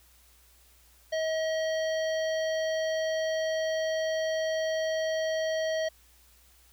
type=harmonic tone; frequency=637 Hz; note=D#5; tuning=41 cents sharp; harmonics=1 / 3 / 5 / 7 / 9; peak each=-27 / -37 / -41 / -44 / -46 dBFS; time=1.12-5.89 s; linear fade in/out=10 ms; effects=added 60 Hz sine -61 dBFS peak until 6.72 s + white hiss -61 dBFS RMS until 6.72 s